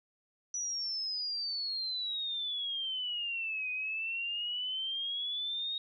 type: exponential two-way sweep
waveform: sine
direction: down then up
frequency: 5920 to 2489 to 3755 Hz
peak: -33 dBFS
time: 0.54-5.78 s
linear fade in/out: 2 ms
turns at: 3.7 s
effects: none